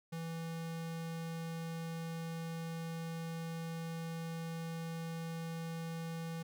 square tone, 164.81 Hz, E3, in tune, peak -40 dBFS, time 0.12-6.43 s, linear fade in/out 10 ms, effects none

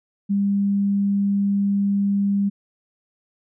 sine tone, 200 Hz, G3, 35 cents sharp, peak -17 dBFS, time 0.29-2.5 s, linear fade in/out 20 ms, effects none

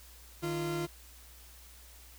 40% pulse tone pair together, 153.5 / 344.6 Hz, D#3 / F4, -23 / -23 cents, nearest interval octave + major second, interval 1400 cents, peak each -36 / -33 dBFS, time 0.42-0.87 s, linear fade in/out 20 ms, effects added 60 Hz sine -54 dBFS peak until 2.18 s + white hiss -56 dBFS RMS until 2.18 s

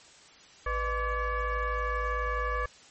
sine tone with frequency modulation, 604 Hz, D5, 48 cents sharp, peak -27 dBFS, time 0.66-2.66 s, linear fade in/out 5 ms, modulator 550 Hz, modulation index 2.1, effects white hiss -54 dBFS RMS until 2.9 s + MP3 32 kbps

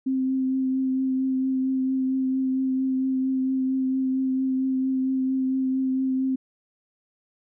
sine tone with vibrato, 262.4 Hz, C4, 5 cents sharp, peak -21 dBFS, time 0.06-6.36 s, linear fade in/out 10 ms, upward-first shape triangle, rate 4.4 Hz, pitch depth 17 cents each way, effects none

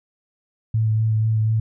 sine tone with vibrato, 110 Hz, A2, in tune, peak -16 dBFS, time 0.74-1.6 s, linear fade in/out 5 ms, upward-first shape sine, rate 4.1 Hz, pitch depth 17 cents each way, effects none

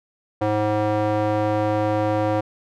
square tone with band-pass filter, 106.2 Hz, G#2, 39 cents sharp, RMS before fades -21 dBFS, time 0.41-2.41 s, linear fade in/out 10 ms, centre 600 Hz, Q 1.4, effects none

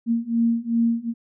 sine beating tone pair, 230.4 / 233 Hz, A#3 / A#3, -20 / -1 cents, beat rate 2.6 Hz, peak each -22 / -21 dBFS, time 0.06-1.14 s, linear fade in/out 50 ms, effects none

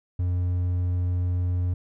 triangle tone, 89.3 Hz, F2, 39 cents sharp, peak -20 dBFS, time 0.19-1.74 s, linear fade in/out 5 ms, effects none

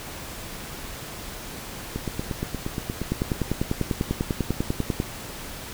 two click trains, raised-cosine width 3 ms, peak -10 / -14 dBFS, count 20 / 10, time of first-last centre 3.12-5.001 / 1.96-3.016 s, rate 10.1 / 8.52 Hz, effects pink hiss -37 dBFS RMS until 5.73 s

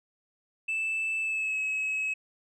sine tone with pitch glide, 2637 to 2568 Hz, E7 to E7, 0 to -46 cents, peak -25 dBFS, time 0.68-2.14 s, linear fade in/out 10 ms, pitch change -46 cents, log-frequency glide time 1.2-1.59 s, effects tanh soft clip ceiling -26 dBFS

